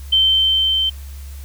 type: tone with level ramp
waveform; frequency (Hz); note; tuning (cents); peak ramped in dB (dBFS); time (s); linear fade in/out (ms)
sine; 3105; G7; -17; -10 to -15; 0.12-0.9; 10
effects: added 69 Hz sine -30 dBFS peak until 1.44 s + white hiss -45 dBFS RMS until 1.44 s